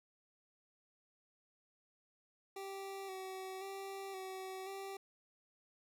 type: tone with vibrato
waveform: 25% pulse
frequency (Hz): 384.3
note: G4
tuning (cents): -34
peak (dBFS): -40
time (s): 2.56-4.97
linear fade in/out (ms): 5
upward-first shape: square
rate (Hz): 0.95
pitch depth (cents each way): 27
effects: none